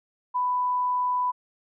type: tone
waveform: sine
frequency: 994 Hz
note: B5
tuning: 11 cents sharp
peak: -22 dBFS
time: 0.34-1.32 s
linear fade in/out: 20 ms
effects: none